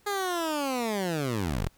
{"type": "linear sweep", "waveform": "15% pulse", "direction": "down", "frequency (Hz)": [415.3, 32.32], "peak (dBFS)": -21, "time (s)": [0.06, 1.69], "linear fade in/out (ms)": 10, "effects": ["pink hiss -63 dBFS RMS until 1.77 s"]}